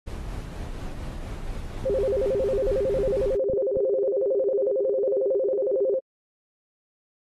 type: noise with tremolo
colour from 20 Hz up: brown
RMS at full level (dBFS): -32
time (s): 0.06-3.37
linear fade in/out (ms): 20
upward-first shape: sine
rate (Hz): 4.2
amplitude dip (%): 30
type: clicks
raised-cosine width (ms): 3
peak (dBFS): -21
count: 12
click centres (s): 1.842 / 1.902 / 2.349 / 2.405 / 2.854 / 2.966 / 3.003 / 3.076 / 3.108 / 3.499 / 3.536 / 3.77
type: tone with vibrato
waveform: sine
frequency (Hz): 459.9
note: A#4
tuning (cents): -23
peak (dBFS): -21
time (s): 1.85-5.99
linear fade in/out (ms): 10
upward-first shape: square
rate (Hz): 11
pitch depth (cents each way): 240
effects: AAC 32 kbps